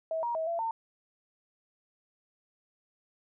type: tone with pitch steps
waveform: sine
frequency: 646 / 946 / 643 / 676 / 905 Hz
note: E5 / A#5 / E5 / E5 / A5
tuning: -35 / +25 / -43 / +43 / +48 cents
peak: -29 dBFS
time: 0.11-0.71 s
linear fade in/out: 2 ms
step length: 120 ms
effects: none